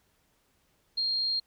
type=tone; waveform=sine; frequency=4221 Hz; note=C8; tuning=14 cents sharp; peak=-26 dBFS; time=0.97-1.4 s; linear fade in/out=10 ms; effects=pink hiss -70 dBFS RMS until 1.46 s